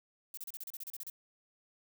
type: noise bursts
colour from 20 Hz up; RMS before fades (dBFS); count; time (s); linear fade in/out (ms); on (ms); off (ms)
violet; -43; 12; 0.34-1.099; 2; 33; 33
effects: none